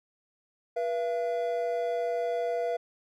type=tone pair together; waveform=triangle; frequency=484.6 / 678 Hz; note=B4 / E5; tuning=-33 / +49 cents; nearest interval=tritone; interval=582 cents; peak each=-28 / -28 dBFS; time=0.76-2.77 s; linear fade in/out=10 ms; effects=none